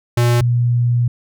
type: tone pair in turn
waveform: square / sine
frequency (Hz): 120 / 120.57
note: B2 / B2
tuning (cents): -49 / -41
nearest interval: unison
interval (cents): 8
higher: second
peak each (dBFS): -12 / -12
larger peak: neither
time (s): 0.17-0.41 / 0.41-1.08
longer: second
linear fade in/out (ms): 5
effects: none